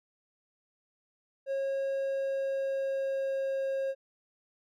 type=tone with pitch glide; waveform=triangle; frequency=544 to 539.6 Hz; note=C#5 to C#5; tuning=-33 to -47 cents; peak=-27 dBFS; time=1.46-3.95 s; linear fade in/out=50 ms; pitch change=-14 cents; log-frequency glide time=1.88-3.66 s; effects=none